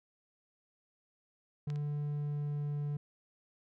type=tone with pitch glide; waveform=triangle; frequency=146.83 to 145.9 Hz; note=D3 to D3; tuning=0 to -11 cents; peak=-31 dBFS; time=1.67-2.97 s; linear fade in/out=5 ms; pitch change=-11 cents; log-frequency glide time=2-2.86 s
type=clicks; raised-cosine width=0.2 ms; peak=-31 / -37 dBFS; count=2; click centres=1.702 / 1.759 s
effects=none